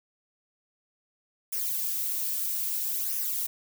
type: noise with flanger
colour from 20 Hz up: violet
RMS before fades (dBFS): -30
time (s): 1.52-3.47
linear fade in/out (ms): 10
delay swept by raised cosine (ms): 0.24 to 4.34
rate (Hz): 0.61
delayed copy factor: -0.6
effects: none